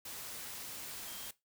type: tone in noise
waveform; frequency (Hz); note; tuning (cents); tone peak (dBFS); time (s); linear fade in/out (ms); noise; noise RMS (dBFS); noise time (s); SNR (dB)
sine; 3200; G7; +35; -52; 1.07-1.29; 5; white; -45; 0.05-1.31; -10
effects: noise-tail reverb RT60 0.2 s tail -18 dB re dry